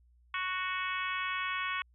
harmonic tone, 370 Hz, F#4, in tune, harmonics 3 / 4 / 5 / 6 / 7 / 8 / 9, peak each -36 / -39 / -40 / -39 / -40 / -46 / -45 dBFS, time 0.34-1.82 s, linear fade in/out 2 ms, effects added 60 Hz sine -61 dBFS peak until 1.94 s

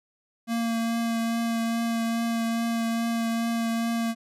square tone with vibrato, 230 Hz, A#3, 23 cents flat, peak -25 dBFS, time 0.47-4.15 s, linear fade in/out 50 ms, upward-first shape triangle, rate 2.4 Hz, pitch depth 15 cents each way, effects resampled to 32000 Hz

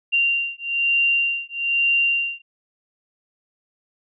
sine beating tone pair, 2772 / 2773.1 Hz, F7 / F7, -14 / -13 cents, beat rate 1.1 Hz, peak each -21 dBFS, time 0.12-2.42 s, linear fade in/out 20 ms, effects none

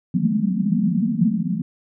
white band-pass noise, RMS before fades -20 dBFS, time 0.14-1.62 s, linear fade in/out 5 ms, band 160 to 240 Hz, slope 96 dB/octave, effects none

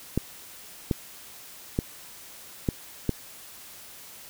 clicks, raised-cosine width 3 ms, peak -10 dBFS, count 5, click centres 0.176 / 0.912 / 1.789 / 2.688 / 3.093 s, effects white hiss -46 dBFS RMS until 4.29 s

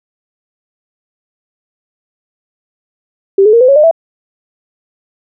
sine tone with pitch steps, 391.5 / 426.9 / 465.6 / 507.7 / 553.7 / 603.8 / 658.4 Hz, G4 / G#4 / A#4 / B4 / C#5 / D5 / E5, -2 / +48 / -2 / +48 / -2 / +48 / -2 cents, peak -3 dBFS, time 3.38-3.912 s, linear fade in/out 5 ms, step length 76 ms, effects none

